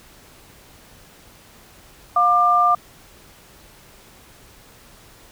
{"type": "tone pair together", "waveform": "sine", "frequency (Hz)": [710, 1193], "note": ["F5", "D6"], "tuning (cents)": [28, 27], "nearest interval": "major sixth", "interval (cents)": 899, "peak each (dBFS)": [-18, -14], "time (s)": [2.16, 2.75], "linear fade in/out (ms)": 5, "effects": ["pink hiss -48 dBFS RMS until 5.31 s"]}